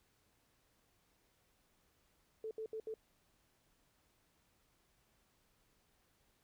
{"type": "tone bursts at uneven times", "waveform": "sine", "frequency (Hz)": 440, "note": "A4", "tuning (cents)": 0, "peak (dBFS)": -40, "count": 4, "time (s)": [[2.44, 2.51], [2.58, 2.66], [2.73, 2.8], [2.87, 2.94]], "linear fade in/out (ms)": 2, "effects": ["pink hiss -75 dBFS RMS until 6.43 s"]}